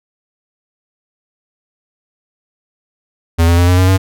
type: tone with pitch steps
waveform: square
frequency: 83.3 / 85.49 / 87.74 / 90.06 / 92.43 / 94.86 Hz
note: E2 / F2 / F2 / F#2 / F#2 / F#2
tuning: +19 / -36 / +9 / -46 / -1 / +44 cents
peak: -8 dBFS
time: 3.38-3.98 s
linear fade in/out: 20 ms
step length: 100 ms
effects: none